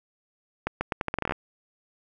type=accelerating click train; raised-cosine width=0.5 ms; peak=-11 dBFS; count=13; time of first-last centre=0.67-1.322 s; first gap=140 ms; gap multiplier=0.8; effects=none